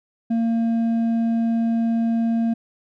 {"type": "tone with hard clipping", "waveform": "sine", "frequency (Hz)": 229.3, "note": "A#3", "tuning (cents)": -28, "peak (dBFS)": -19, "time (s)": [0.3, 2.54], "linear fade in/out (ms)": 10, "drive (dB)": 4, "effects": []}